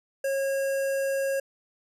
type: tone with notch filter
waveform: square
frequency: 545 Hz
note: C#5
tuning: 29 cents flat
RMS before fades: -27 dBFS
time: 0.24-1.4 s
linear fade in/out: 5 ms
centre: 3800 Hz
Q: 1
effects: resampled to 32000 Hz